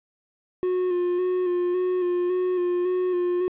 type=tone with vibrato; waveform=triangle; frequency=360 Hz; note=F#4; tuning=47 cents flat; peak=-19 dBFS; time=0.63-3.48 s; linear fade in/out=0 ms; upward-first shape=square; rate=1.8 Hz; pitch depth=25 cents each way; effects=resampled to 8000 Hz + 9-bit